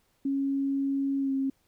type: tone with pitch glide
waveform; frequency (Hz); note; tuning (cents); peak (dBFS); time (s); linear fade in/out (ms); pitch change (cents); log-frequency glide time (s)
sine; 275 to 269.7; C#4 to C#4; -14 to -47; -25; 0.25-1.5; 5; -33; 1.19-1.32
effects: pink hiss -70 dBFS RMS until 1.67 s